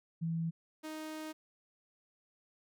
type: tone pair in turn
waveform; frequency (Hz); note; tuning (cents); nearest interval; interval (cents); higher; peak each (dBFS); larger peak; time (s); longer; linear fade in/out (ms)
sine / sawtooth; 164.81 / 311.7; E3 / D#4; 0 / +3; major seventh; 1103; second; -32 / -37; first; 0.21-0.51 / 0.83-1.33; second; 20
effects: none